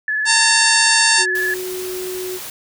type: tone with vibrato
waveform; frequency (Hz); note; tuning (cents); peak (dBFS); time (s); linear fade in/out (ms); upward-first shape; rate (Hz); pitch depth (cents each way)
sine; 1720; A6; -40; -17; 0.08-1.54; 2; square; 20; 23
type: harmonic tone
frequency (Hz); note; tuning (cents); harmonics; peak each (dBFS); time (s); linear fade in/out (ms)
908; A#5; -46; 1 / 2 / 3 / 4 / 5 / 6 / 7 / 8 / 9 / 10; -21 / -23 / -21 / -24 / -18 / -22 / -24 / -22 / -23 / -23; 0.25-1.26; 50
type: tone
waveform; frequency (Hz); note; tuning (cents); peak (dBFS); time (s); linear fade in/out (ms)
sine; 368.6; F#4; -7; -24; 1.17-2.4; 50
type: noise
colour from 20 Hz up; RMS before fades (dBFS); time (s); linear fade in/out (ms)
white; -31; 1.35-2.5; 2
effects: none